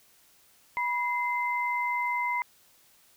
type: tone pair together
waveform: sine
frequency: 977.4 / 2071 Hz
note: B5 / C7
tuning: -18 / -18 cents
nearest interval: octave + minor second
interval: 1300 cents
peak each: -28 / -30 dBFS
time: 0.77-2.42 s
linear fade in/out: 0 ms
effects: white hiss -61 dBFS RMS until 3.16 s